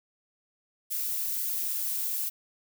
violet noise with amplitude modulation, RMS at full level -29 dBFS, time 0.9-2.3 s, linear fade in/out 20 ms, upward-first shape sine, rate 214 Hz, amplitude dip 40%, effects none

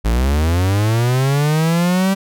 45% pulse linear sweep, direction up, 52.1 to 196 Hz, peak -13 dBFS, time 0.04-2.15 s, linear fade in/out 20 ms, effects none

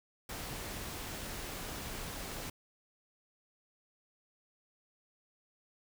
pink noise, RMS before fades -42 dBFS, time 0.29-2.5 s, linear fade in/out 5 ms
triangle tone with exponential growth, 139.5 Hz, C#3, 11 cents sharp, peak -35 dBFS, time 0.44-0.53 s, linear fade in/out 0 ms, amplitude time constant 19 ms
effects none

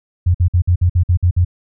sine tone bursts, 88.5 Hz, F2, 23 cents sharp, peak -9 dBFS, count 9, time 0.26-1.449 s, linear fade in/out 10 ms, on 85 ms, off 53 ms, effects none

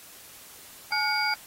sine tone cluster, 847 / 1438 / 2236 / 4776 Hz, G#5 / F#6 / C#7 / D8, +34 / -50 / +14 / +28 cents, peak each -29 dBFS, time 0.92-1.34 s, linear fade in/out 2 ms, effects white hiss -48 dBFS RMS until 1.46 s + AAC 48 kbps

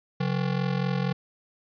square ring-modulated tone, 158.6 Hz, D#3, 33 cents sharp, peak -22 dBFS, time 0.2-1.13 s, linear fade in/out 5 ms, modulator 22.1 Hz, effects resampled to 11025 Hz

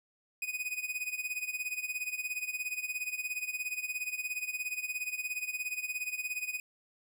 45% pulse tone with tremolo, 2491 Hz, D#7, 1 cent sharp, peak -31 dBFS, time 0.42-6.6 s, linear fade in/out 2 ms, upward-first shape sine, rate 17 Hz, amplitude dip 80%, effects none

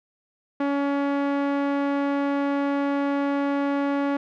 sawtooth tone with low-pass filter, 281.7 Hz, C#4, 28 cents sharp, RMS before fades -24 dBFS, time 0.6-4.17 s, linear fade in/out 5 ms, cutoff 1700 Hz, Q 0.73, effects none

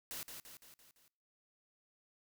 white noise with echo, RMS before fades -44 dBFS, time 0.11-0.23 s, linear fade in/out 0 ms, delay 170 ms, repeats 5, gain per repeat -5 dB, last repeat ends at 1.08 s, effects noise-tail reverb RT60 0.6 s tail -25 dB re dry

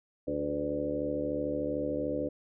harmonic tone with a mistuned harmonic, 73.42 Hz, D2, in tune, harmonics 1 / 2 / 3 / 4 / 5 / 6 / 7 / 8, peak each -45 / -44 / -45 / -34 / -40 / -42 / -34 / -37 dBFS, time 0.27-2.29 s, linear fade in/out 10 ms, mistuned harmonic 7, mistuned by -32 cents, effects none

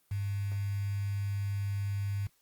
sine tone with quantisation, 100 Hz, G2, 35 cents sharp, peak -30 dBFS, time 0.11-2.27 s, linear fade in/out 5 ms, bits 8, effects white hiss -70 dBFS RMS until 2.41 s + Opus 32 kbps

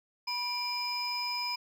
triangle tone cluster, 976 / 2376 / 5050 Hz, B5 / D7 / D#8, -21 / +20 / +25 cents, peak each -34 / -36 / -32 dBFS, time 0.27-1.56 s, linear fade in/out 10 ms, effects tanh soft clip ceiling -22 dBFS

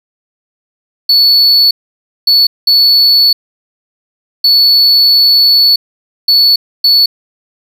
triangle tone bursts at uneven times, 4435 Hz, C#8, in tune, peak -3 dBFS, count 6, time 1.09-1.71 / 2.27-2.47 / 2.67-3.33 / 4.44-5.76 / 6.28-6.56 / 6.84-7.06 s, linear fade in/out 5 ms, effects 7-bit

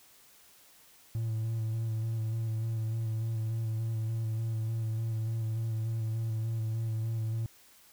triangle tone with vibrato, 112 Hz, A2, 31 cents sharp, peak -27 dBFS, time 1.15-7.46 s, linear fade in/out 0 ms, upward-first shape square, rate 3.4 Hz, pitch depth 21 cents each way, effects tanh soft clip ceiling -23 dBFS + white hiss -59 dBFS RMS until 7.92 s

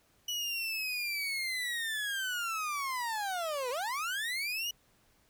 30% pulse linear two-way sweep, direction down then up, 2953 to 476.1 to 2953 Hz, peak -30 dBFS, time 0.28-4.71 s, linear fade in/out 5 ms, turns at 3.7 s, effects pink hiss -68 dBFS RMS until 5.29 s

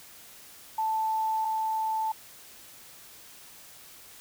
sine tone pair in turn, 880 / 880 Hz, A5 / A5, 0 / 0 cents, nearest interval unison, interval 0 cents, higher neither, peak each -25 / -26 dBFS, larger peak first, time 0.78-1.45 / 1.45-2.12 s, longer neither, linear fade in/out 5 ms, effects white hiss -50 dBFS RMS until 4.2 s

